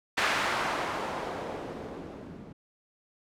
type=noise with low-pass filter sweep; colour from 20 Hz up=blue; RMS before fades=-33 dBFS; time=0.17-2.53 s; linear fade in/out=10 ms; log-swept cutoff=1800 to 200 Hz; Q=1; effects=none